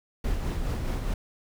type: noise with tremolo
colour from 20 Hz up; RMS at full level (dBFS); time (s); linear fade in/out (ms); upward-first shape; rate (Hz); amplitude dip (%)
brown; -27; 0.24-1.14; 5; sine; 4.8; 35
effects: none